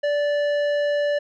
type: tone with tanh clipping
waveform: triangle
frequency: 583 Hz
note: D5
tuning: 13 cents flat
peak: -21 dBFS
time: 0.03-1.19 s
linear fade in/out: 10 ms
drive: 16 dB
effects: none